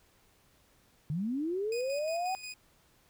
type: linear sweep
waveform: sine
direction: up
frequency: 139.9 to 770 Hz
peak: -30 dBFS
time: 1.1-2.35 s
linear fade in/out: 0 ms
type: tone with tremolo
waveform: 20% pulse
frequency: 2489 Hz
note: D#7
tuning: in tune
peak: -35 dBFS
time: 1.72-2.54 s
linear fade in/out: 2 ms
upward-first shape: square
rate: 5.6 Hz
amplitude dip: 50%
effects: pink hiss -66 dBFS RMS until 3.09 s